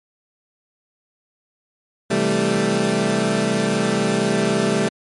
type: chord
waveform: 20% pulse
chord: A minor seventh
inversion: first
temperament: equal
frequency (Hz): 130.81 / 164.81 / 196 / 220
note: C3 / E3 / G3 / A3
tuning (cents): 0 / 0 / 0 / 0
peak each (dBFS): -22 / -21 / -16 / -16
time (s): 2.1-4.89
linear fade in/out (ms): 10
effects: MP3 48 kbps